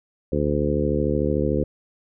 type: harmonic tone with a mistuned harmonic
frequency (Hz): 73.42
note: D2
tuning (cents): 0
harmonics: 1 / 2 / 3 / 4 / 5 / 6 / 7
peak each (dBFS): -27 / -27 / -27 / -27 / -27 / -27 / -27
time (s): 0.32-1.64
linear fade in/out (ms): 5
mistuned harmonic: 1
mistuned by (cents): -24
effects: none